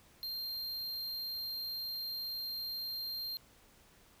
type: tone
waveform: square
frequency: 4186 Hz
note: C8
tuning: in tune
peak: -38 dBFS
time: 0.23-3.37 s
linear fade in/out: 0 ms
effects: pink hiss -63 dBFS RMS until 4.2 s